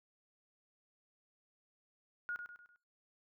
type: tone with echo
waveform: sine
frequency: 1437 Hz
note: F6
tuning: 49 cents sharp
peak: -36 dBFS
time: 2.29-2.36 s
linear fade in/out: 0 ms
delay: 100 ms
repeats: 4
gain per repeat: -7 dB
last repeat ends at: 2.76 s
effects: noise-tail reverb RT60 0.5 s tail -25 dB re dry